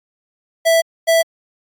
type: tone pair in turn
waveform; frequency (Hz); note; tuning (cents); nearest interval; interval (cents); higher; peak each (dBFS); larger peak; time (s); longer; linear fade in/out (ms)
square; 659.3 / 659.3; E5 / E5; 0 / 0; unison; 0; neither; -11; neither; 0.65-0.82 / 1.07-1.23; first; 20
effects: AAC 64 kbps